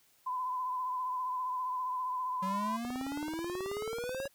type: tone with vibrato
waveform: sine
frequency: 1012 Hz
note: B5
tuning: 42 cents sharp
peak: -32 dBFS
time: 0.26-2.77 s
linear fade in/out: 10 ms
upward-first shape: triangle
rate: 15 Hz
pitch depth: 41 cents each way
type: exponential sweep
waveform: square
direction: up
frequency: 185 to 561 Hz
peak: -36 dBFS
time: 2.42-4.28 s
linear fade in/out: 10 ms
type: click train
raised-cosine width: 1 ms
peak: -29 dBFS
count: 27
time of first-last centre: 2.85-4.255 s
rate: 18.5 Hz
effects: white hiss -67 dBFS RMS until 4.34 s